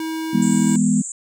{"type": "tone", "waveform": "square", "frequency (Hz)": 320.6, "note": "E4", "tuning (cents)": -48, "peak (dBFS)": -24, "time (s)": [0, 0.76], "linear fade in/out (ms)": 2}
{"type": "chord", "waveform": "sine", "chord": "E major", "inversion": "none", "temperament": "equal with one note detuned", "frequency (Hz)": [164.81, 206.2, 246.9], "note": ["E3", "G#3", "B3"], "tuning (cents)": [0, -12, 0], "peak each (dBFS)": [-22, -17, -18], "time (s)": [0.33, 1.02], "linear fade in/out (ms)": 10}
{"type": "band-pass noise", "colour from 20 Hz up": "white", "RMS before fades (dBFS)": -30, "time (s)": [0.42, 1.12], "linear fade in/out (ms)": 2, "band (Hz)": [7100, 8100], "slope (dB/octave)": 96}
{"effects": []}